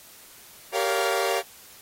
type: chord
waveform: sawtooth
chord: G half-diminished seventh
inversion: none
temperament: equal with one note detuned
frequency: 392 / 466.2 / 566 / 698.5 Hz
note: G4 / Bb4 / Db5 / F5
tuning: 0 / 0 / +36 / 0 cents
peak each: -24 dBFS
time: 0.72-1.43 s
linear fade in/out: 50 ms
effects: white hiss -49 dBFS RMS until 1.81 s + AAC 48 kbps